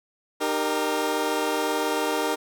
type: chord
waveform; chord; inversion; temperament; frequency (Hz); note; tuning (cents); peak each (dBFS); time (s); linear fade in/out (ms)
20% pulse; Eb major; none; equal with one note detuned; 304.7 / 392 / 466.2; Eb4 / G4 / Bb4; -36 / 0 / 0; -23 / -24 / -22; 0.4-2.36; 20
effects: none